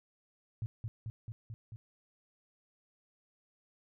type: tone with echo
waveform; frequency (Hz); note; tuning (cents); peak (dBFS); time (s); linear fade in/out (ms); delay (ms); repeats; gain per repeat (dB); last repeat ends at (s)
sine; 111.7; A2; +27; -33; 0.62-0.66; 0; 220; 5; -2; 1.76
effects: none